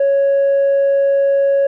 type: tone with tanh clipping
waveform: triangle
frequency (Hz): 554.4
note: C#5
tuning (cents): 0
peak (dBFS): -11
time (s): 0-1.67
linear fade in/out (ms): 5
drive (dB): 6
effects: none